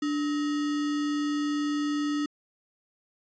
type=tone with sample-and-hold; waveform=sine; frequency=293.7 Hz; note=D4; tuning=in tune; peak=-25 dBFS; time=0.02-2.26 s; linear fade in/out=5 ms; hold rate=1575 Hz; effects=resampled to 16000 Hz